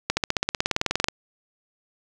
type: accelerating click train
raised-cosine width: 0.2 ms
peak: -4 dBFS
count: 19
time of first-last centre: 0.1-1.085 s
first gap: 70 ms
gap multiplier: 0.97
effects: none